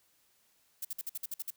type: noise bursts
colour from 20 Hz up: violet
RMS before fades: -37 dBFS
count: 9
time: 0.82-1.505 s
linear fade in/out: 5 ms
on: 29 ms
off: 53 ms
effects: white hiss -70 dBFS RMS until 1.56 s